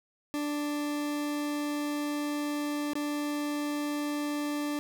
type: tone with dropouts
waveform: 40% pulse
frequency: 293.7 Hz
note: D4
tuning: in tune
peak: -29 dBFS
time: 0.34-4.79 s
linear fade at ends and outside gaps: 0 ms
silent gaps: 2.934-2.954 s
effects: none